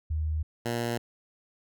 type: tone pair in turn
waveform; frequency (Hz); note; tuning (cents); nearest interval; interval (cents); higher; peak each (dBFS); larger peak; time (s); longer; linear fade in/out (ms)
sine / 10% pulse; 77.78 / 118.04; D#2 / A#2; 0 / +22; perfect fifth; 722; second; -26 / -20; second; 0.1-0.43 / 0.65-0.98; neither; 10
effects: none